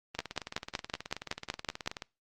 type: two click trains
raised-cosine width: 0.2 ms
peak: -13 / -21 dBFS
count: 10 / 36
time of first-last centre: 0.19-1.875 / 0.15-2.022 s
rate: 5.34 / 18.7 Hz
effects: noise-tail reverb RT60 0.3 s tail -25 dB re dry + Opus 32 kbps